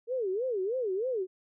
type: tone with vibrato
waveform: sine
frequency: 440 Hz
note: A4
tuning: in tune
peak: -28 dBFS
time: 0.07-1.27 s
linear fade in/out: 50 ms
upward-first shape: sine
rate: 3.2 Hz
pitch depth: 300 cents each way
effects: none